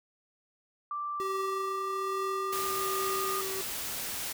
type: tone with pitch glide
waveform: sine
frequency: 1174.7 to 1219.6 Hz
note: D6 to D#6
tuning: 0 to -35 cents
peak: -32 dBFS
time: 0.91-3.41 s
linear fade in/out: 2 ms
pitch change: +65 cents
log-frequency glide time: 1.4-3.2 s
type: tone with tremolo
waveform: square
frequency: 384.4 Hz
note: G4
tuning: 34 cents flat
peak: -33 dBFS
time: 1.2-3.61 s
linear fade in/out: 0 ms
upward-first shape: triangle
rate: 1.2 Hz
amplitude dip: 40%
type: noise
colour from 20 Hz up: white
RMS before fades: -36 dBFS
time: 2.52-4.33 s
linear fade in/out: 10 ms
effects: none